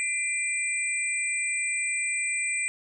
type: tone cluster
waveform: sine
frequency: 2036 / 2383 / 8070 Hz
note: C7 / D7 / B8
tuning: -48 / +25 / +36 cents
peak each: -34 / -28 / -30 dBFS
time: 0-2.68 s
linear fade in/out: 0 ms
effects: none